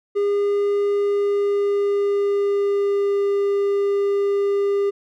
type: tone with pitch glide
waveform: triangle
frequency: 406.1 to 401.2 Hz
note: G#4 to G4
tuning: -39 to +40 cents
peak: -15 dBFS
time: 0.15-4.91 s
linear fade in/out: 20 ms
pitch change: -21 cents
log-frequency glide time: 0.92-3.24 s
effects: none